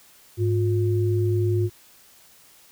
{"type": "tone pair together", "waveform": "sine", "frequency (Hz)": [104.3, 355.6], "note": ["G#2", "F4"], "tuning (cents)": [8, 31], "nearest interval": "octave + major sixth", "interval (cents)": 2123, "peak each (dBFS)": [-20, -24], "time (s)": [0.37, 1.7], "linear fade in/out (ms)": 50, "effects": ["white hiss -53 dBFS RMS until 2.71 s"]}